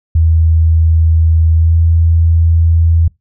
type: tone with pitch glide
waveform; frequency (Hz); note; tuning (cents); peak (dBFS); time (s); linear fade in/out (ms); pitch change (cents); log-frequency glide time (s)
sine; 81 to 82.56; E2 to E2; -30 to +3; -6; 0.15-3.08; 5; +33; 1.55-1.76
effects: noise-tail reverb RT60 0.2 s tail -25 dB re dry